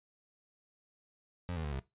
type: tone with pitch steps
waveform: 25% pulse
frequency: 88.3 / 80.51 / 73.4 / 66.92 Hz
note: F2 / E2 / D2 / C2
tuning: +20 / -40 / 0 / +40 cents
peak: -32 dBFS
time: 1.49-1.794 s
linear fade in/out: 0 ms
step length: 76 ms
effects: noise-tail reverb RT60 0.2 s tail -18 dB re dry + resampled to 8000 Hz